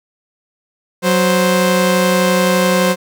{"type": "tone pair together", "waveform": "sawtooth", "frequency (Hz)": [185, 523.3], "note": ["F#3", "C5"], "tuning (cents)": [0, 0], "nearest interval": "octave + tritone", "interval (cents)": 1800, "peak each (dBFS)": -10, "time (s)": [1.02, 2.96], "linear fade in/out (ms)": 50, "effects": []}